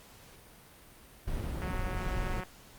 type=noise; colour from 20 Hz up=brown; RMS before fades=-34 dBFS; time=1.27-2.41 s; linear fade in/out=10 ms
type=click train; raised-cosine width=0.5 ms; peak=-26 dBFS; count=151; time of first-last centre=1.62-2.435 s; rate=184 Hz
effects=pink hiss -55 dBFS RMS until 2.78 s + Opus 48 kbps